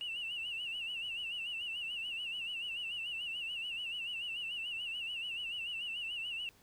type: tone with vibrato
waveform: sine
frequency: 2804 Hz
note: F7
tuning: 6 cents sharp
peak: -36 dBFS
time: 0.01-6.49 s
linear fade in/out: 0 ms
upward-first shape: sine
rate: 6.9 Hz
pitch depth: 99 cents each way
effects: tanh soft clip ceiling -33 dBFS + pink hiss -65 dBFS RMS until 6.62 s